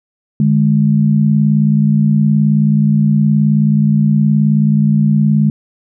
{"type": "tone pair together", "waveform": "sine", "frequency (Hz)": [149.81, 208.8], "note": ["D3", "G#3"], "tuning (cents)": [35, 10], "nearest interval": "tritone", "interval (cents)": 575, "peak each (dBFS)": -11, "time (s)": [0.4, 5.5], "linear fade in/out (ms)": 2, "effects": []}